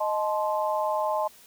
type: chord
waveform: sine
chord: A diminished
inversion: second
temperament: equal with one note detuned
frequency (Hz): 622.3 / 865.4 / 1046.5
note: Eb5 / A5 / C6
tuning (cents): 0 / -29 / 0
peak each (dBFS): -27 / -28 / -30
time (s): 0-1.28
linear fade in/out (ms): 10
effects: white hiss -53 dBFS RMS until 1.46 s